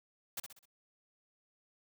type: noise with echo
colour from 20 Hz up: white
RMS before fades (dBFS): -39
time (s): 0.37-0.4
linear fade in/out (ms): 5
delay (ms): 64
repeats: 4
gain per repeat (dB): -7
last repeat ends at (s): 0.656
effects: none